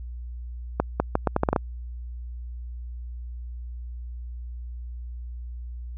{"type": "accelerating click train", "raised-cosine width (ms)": 1, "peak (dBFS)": -6, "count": 9, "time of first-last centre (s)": [0.8, 1.562], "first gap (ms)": 200, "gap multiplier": 0.77, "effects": ["added 60 Hz sine -33 dBFS peak until 5.97 s"]}